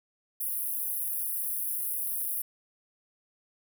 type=high-pass noise; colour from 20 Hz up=pink; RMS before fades=-32 dBFS; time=0.4-2.42 s; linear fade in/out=5 ms; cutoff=10000 Hz; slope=96 dB/octave; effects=none